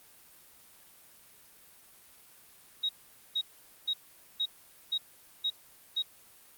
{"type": "tone bursts", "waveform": "sine", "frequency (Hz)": 3792, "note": "A#7", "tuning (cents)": 29, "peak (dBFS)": -27, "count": 7, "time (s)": [2.83, 6.024], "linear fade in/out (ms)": 10, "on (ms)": 62, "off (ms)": 460, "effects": ["white hiss -57 dBFS RMS until 6.57 s", "Opus 32 kbps"]}